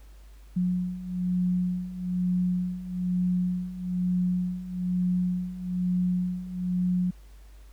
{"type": "beating tone pair", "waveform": "sine", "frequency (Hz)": [179.7, 180.8], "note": ["F3", "F#3"], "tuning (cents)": [50, -40], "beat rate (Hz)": 1.1, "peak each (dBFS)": [-30, -26], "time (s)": [0.56, 7.11], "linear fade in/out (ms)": 10, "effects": ["added 50 Hz sine -46 dBFS peak until 7.72 s", "pink hiss -61 dBFS RMS until 7.72 s"]}